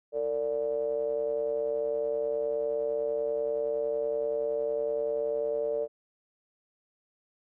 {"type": "ring-modulated tone", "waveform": "triangle", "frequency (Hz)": 65.41, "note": "C2", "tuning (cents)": 0, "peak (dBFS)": -22, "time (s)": [0.12, 5.88], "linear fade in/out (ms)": 50, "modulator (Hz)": 518, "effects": []}